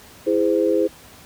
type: chord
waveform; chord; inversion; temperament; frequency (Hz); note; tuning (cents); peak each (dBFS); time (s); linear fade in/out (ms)
sine; E augmented; none; just; 329.6 / 412 / 515; E4 / G#4 / B#4; 0 / -14 / -28; -20; 0.26-0.88; 20
effects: pink hiss -45 dBFS RMS until 1.25 s + high-pass 60 Hz 12 dB/octave